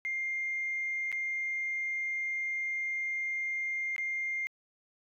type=tone with dropouts; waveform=sine; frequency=2110 Hz; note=C7; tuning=14 cents sharp; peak=-30 dBFS; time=0.05-4.47 s; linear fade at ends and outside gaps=0 ms; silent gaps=1.117-1.126 / 3.963-3.981 s; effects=tanh soft clip ceiling -26 dBFS